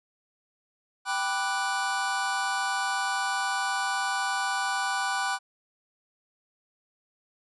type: chord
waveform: square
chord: G major seventh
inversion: none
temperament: equal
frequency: 784 / 987.8 / 1174.7 / 1480 Hz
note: G5 / B5 / D6 / F#6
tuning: 0 / 0 / 0 / 0 cents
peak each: -32 / -34 / -35 / -31 dBFS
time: 1.05-5.39 s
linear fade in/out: 50 ms
effects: resampled to 24000 Hz